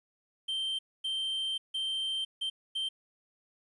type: tone bursts at uneven times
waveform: triangle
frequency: 3133 Hz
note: G7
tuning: 2 cents flat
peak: -29 dBFS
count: 5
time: 0.48-0.79 / 1.04-1.58 / 1.74-2.25 / 2.41-2.5 / 2.75-2.89 s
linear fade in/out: 10 ms
effects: resampled to 24000 Hz + 11-bit